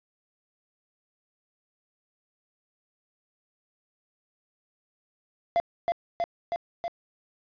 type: tone with echo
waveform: triangle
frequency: 686 Hz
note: F5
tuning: 31 cents flat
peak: -18 dBFS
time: 5.56-5.6 s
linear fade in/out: 0 ms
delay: 320 ms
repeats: 4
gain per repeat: -2 dB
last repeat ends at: 6.88 s
effects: resampled to 11025 Hz + 8-bit